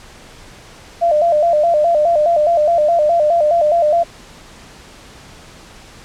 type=tone with vibrato; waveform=sine; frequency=641 Hz; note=E5; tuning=49 cents flat; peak=-10 dBFS; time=1.01-4.04 s; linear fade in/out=20 ms; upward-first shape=square; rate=4.8 Hz; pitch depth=110 cents each way; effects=pink hiss -40 dBFS RMS until 6.04 s + low-pass 8000 Hz 12 dB/octave